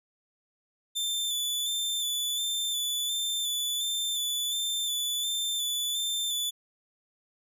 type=tone with vibrato; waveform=sawtooth; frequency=3520 Hz; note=A7; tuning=in tune; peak=-25 dBFS; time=0.95-6.51 s; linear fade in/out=20 ms; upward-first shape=square; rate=1.4 Hz; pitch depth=25 cents each way; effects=none